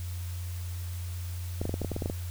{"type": "clicks", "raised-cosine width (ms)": 2, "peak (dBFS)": -18, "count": 11, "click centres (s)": [1.615, 1.654, 1.694, 1.741, 1.817, 1.847, 1.917, 1.964, 2.022, 2.059, 2.099], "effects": ["added 88 Hz sine -33 dBFS peak until 2.3 s", "white hiss -48 dBFS RMS until 2.3 s"]}